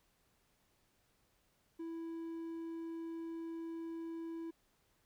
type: tone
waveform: triangle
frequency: 330 Hz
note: E4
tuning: 2 cents sharp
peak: -39 dBFS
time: 1.79-4.51 s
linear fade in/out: 10 ms
effects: pink hiss -75 dBFS RMS until 5.05 s